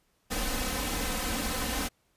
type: noise with comb filter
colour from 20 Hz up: pink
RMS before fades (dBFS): -31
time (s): 0.3-1.89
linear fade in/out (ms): 20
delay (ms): 3.9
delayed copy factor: +0.8
effects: pink hiss -71 dBFS RMS until 2.16 s + resampled to 32000 Hz